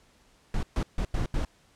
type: noise bursts at uneven times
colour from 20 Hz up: brown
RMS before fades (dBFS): -27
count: 5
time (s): 0.54-0.63 / 0.76-0.83 / 0.98-1.05 / 1.14-1.26 / 1.34-1.45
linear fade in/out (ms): 2
effects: pink hiss -62 dBFS RMS until 1.75 s + low-pass 9000 Hz 12 dB/octave